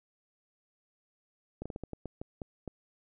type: slowing click train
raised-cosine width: 2 ms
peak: -25 dBFS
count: 10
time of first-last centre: 1.62-2.677 s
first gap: 36 ms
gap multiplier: 1.28
effects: none